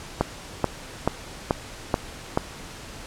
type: click train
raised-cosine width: 1 ms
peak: -5 dBFS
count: 6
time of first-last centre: 0.21-2.375 s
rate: 2.31 Hz
effects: pink hiss -40 dBFS RMS until 3.06 s + low-pass 9000 Hz 12 dB/octave